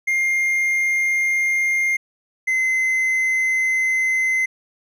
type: tone pair in turn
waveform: triangle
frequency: 2116 / 2056 Hz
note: C7 / C7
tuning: +19 / -31 cents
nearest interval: unison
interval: 50 cents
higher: first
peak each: -15 dBFS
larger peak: neither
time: 0.07-1.97 / 2.47-4.46 s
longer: second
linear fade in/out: 10 ms
effects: none